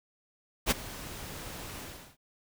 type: noise with ADSR envelope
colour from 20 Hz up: pink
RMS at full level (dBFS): -23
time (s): 0.66-2.17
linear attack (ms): 49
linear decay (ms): 19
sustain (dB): -19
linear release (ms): 360
effects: none